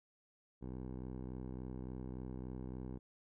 10% pulse tone with low-pass filter, 63.5 Hz, B1, 49 cents sharp, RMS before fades -45 dBFS, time 0.61-2.99 s, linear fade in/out 20 ms, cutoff 570 Hz, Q 0.63, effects none

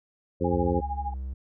harmonic tone, 87.31 Hz, F2, in tune, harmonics 1 / 2 / 3 / 4 / 5 / 6, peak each -30 / -30 / -30 / -30 / -30 / -30 dBFS, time 0.4-0.81 s, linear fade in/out 20 ms
sine tone with tremolo, 819 Hz, G#5, 24 cents flat, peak -27 dBFS, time 0.44-1.14 s, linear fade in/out 10 ms, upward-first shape sine, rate 13 Hz, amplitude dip 90%
triangle tone with pitch glide, 69.3 to 65.56 Hz, C#2 to C2, 0 to +4 cents, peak -29 dBFS, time 0.52-1.34 s, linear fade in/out 10 ms, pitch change -96 cents, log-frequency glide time 1.06-1.11 s
effects none

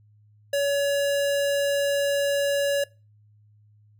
square tone, 565 Hz, C#5, 33 cents sharp, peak -22 dBFS, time 0.53-2.84 s, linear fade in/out 5 ms, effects noise-tail reverb RT60 0.3 s tail -23 dB re dry + added 105 Hz sine -54 dBFS peak until 3.99 s

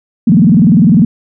sine tone with vibrato, 196 Hz, G3, in tune, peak -3 dBFS, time 0.27-1.05 s, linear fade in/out 5 ms, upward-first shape square, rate 20 Hz, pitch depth 290 cents each way, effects none

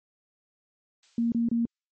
violet noise with exponential decay, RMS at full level -42 dBFS, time 1.03-1.91 s, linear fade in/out 1 ms, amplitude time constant 190 ms
sine tone bursts, 233.1 Hz, A#3, in tune, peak -22 dBFS, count 3, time 1.18-1.654 s, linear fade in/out 2 ms, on 140 ms, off 27 ms
effects low-pass 4000 Hz 12 dB/octave + MP3 32 kbps

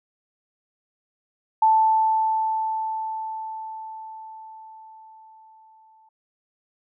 sine tone with exponential decay, 880 Hz, A5, in tune, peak -13 dBFS, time 1.62-6.09 s, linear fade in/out 5 ms, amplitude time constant 970 ms, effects none

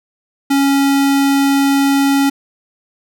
square tone, 277.2 Hz, C#4, in tune, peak -11 dBFS, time 0.5-2.3 s, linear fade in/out 10 ms, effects none

